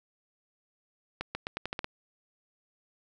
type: accelerating click train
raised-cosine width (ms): 0.3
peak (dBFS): -17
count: 8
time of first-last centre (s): 1.21-1.844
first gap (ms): 140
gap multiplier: 0.85
effects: none